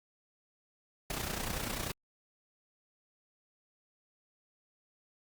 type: noise with amplitude modulation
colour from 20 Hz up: pink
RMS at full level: -34 dBFS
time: 1.1-1.92 s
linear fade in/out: 2 ms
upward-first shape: sine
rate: 30.2 Hz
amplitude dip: 65%
effects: Opus 48 kbps